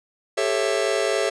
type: chord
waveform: 45% pulse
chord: A dominant seventh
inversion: third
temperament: just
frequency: 396 / 440 / 550 / 660 Hz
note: G4 / A4 / C#5 / E5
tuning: +18 / 0 / -14 / +2 cents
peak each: -26 dBFS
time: 0.37-1.3 s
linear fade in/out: 10 ms
effects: resampled to 22050 Hz